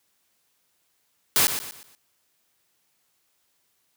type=noise with echo; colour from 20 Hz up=white; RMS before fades=-19 dBFS; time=1.36-1.47 s; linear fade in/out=0 ms; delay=120 ms; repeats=4; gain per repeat=-9 dB; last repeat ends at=1.95 s; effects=white hiss -70 dBFS RMS until 3.96 s + high-pass 60 Hz 12 dB/octave